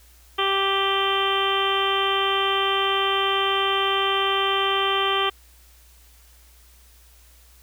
harmonic tone with a mistuned harmonic, 391.2 Hz, G4, 4 cents flat, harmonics 1 / 2 / 3 / 4 / 5 / 6 / 7 / 8 / 9, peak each -26 / -29 / -24 / -33 / -32 / -34 / -32 / -25 / -36 dBFS, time 0.38-5.3 s, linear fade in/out 10 ms, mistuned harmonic 6, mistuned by +23 cents, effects added 60 Hz sine -51 dBFS peak until 7.62 s + white hiss -55 dBFS RMS until 7.62 s

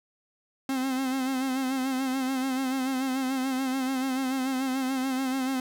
45% pulse tone with vibrato, 262.6 Hz, C4, 6 cents sharp, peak -26 dBFS, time 0.69-5.6 s, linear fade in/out 2 ms, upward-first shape sine, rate 6.9 Hz, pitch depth 51 cents each way, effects none

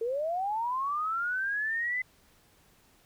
sine linear sweep, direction up, 440 to 2033 Hz, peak -28 dBFS, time 0.01-2.02 s, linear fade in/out 5 ms, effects pink hiss -63 dBFS RMS until 3.05 s

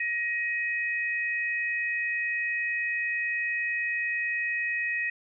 sine tone pair together, 1890 / 2521 Hz, A#6 / D#7, +23 / +22 cents, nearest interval perfect fourth, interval 499 cents, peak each -28 / -31 dBFS, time 0-5.1 s, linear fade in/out 5 ms, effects none

